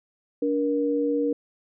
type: tone pair together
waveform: sine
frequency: 288.8 / 473.3 Hz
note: D4 / A#4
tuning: -29 / +26 cents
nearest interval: major sixth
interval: 855 cents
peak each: -24 dBFS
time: 0.42-1.33 s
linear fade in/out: 5 ms
effects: none